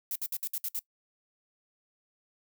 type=noise bursts; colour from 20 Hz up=violet; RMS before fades=-33 dBFS; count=7; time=0.11-0.792 s; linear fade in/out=2 ms; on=46 ms; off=60 ms; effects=noise-tail reverb RT60 0.1 s tail -21 dB re dry